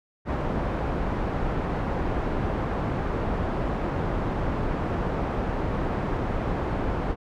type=low-pass noise; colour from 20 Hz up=pink; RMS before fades=-27 dBFS; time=0.25-7.16 s; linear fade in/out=50 ms; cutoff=1100 Hz; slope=12 dB/octave; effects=none

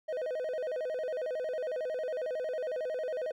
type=tone with vibrato; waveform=triangle; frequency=562 Hz; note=C#5; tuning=24 cents sharp; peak=-30 dBFS; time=0.08-3.32 s; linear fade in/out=10 ms; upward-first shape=square; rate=11 Hz; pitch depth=190 cents each way; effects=none

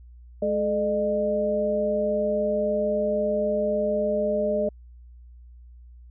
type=tone cluster; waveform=sine; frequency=211.2 / 430.8 / 607 Hz; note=G#3 / A4 / D#5; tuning=+29 / -37 / -43 cents; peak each=-29 / -28 / -23 dBFS; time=0.42-4.69 s; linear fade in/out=5 ms; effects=added 60 Hz sine -44 dBFS peak until 6.1 s

